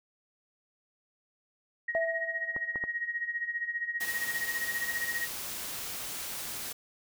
sine tone with tremolo, 1886 Hz, A#6, 20 cents sharp, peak -28 dBFS, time 1.88-5.27 s, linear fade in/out 5 ms, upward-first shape sine, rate 15 Hz, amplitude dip 75%
sine tone with exponential decay, 659.3 Hz, E5, in tune, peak -25 dBFS, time 1.95-2.92 s, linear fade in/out 0 ms, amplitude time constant 210 ms
clicks, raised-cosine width 1 ms, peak -25 dBFS, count 3, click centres 2.564 / 2.758 / 2.839 s
white noise, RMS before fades -38 dBFS, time 4-6.73 s, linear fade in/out 10 ms
effects none

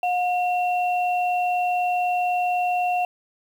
sine tone pair together, 720 / 2724 Hz, F#5 / F7, -47 / -44 cents, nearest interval octave + major seventh, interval 2303 cents, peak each -20 / -30 dBFS, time 0.03-3.05 s, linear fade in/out 2 ms, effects 8-bit

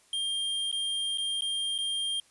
square tone with dropouts, 3200 Hz, G7, 35 cents sharp, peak -29 dBFS, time 0.13-2.2 s, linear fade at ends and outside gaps 2 ms, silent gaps 0.715-0.726 / 1.175-1.182 / 1.409-1.42 / 1.78-1.786 s, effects white hiss -62 dBFS RMS until 2.3 s + resampled to 24000 Hz

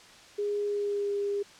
sine tone with pitch glide, 411.4 to 404.6 Hz, G#4 to G#4, -16 to -45 cents, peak -27 dBFS, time 0.38-1.43 s, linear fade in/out 10 ms, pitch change -29 cents, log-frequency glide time 0.65-1.11 s, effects white hiss -52 dBFS RMS until 1.59 s + low-pass 6000 Hz 12 dB/octave

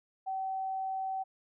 sine tone, 765 Hz, G5, 42 cents flat, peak -32 dBFS, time 0.26-1.24 s, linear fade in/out 20 ms, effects none

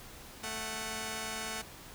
5% pulse tone pair together, 220 / 740 Hz, A3 / F#5, 0 / 0 cents, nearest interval octave + major sixth, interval 2100 cents, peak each -28 dBFS, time 0.43-1.62 s, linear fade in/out 10 ms, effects pink hiss -50 dBFS RMS until 1.94 s

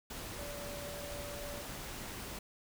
sine tone in noise, 578 Hz, D5, 28 cents flat, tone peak -45 dBFS, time 0.38-1.62 s, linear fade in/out 5 ms, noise pink, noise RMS -44 dBFS, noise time 0.1-2.39 s, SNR -4 dB, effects none

